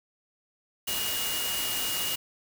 sine tone in noise, 2869 Hz, F7, 46 cents sharp, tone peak -33 dBFS, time 0.87-2.16 s, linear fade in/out 10 ms, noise white, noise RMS -31 dBFS, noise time 0.87-2.16 s, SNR -5 dB, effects none

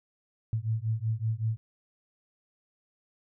sine beating tone pair, 108.7 / 114 Hz, A2 / A#2, -21 / -38 cents, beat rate 5.3 Hz, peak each -30 dBFS, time 0.53-1.57 s, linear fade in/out 0 ms, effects none

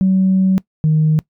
sine tone pair in turn, 189.2 / 155.39 Hz, F#3 / D#3, +39 / -2 cents, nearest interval minor third, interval 341 cents, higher first, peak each -9 dBFS, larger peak neither, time 0.01-0.58 / 0.84-1.19 s, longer first, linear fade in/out 0 ms, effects noise-tail reverb RT60 0.1 s tail -22 dB re dry + tanh soft clip ceiling -6 dBFS

